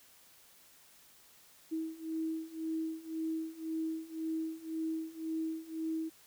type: beating tone pair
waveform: sine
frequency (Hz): 319.9 / 321.8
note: D#4 / E4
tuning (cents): +48 / -42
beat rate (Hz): 1.9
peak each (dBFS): -39 / -37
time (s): 1.71-6.1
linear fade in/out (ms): 20
effects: white hiss -61 dBFS RMS until 6.26 s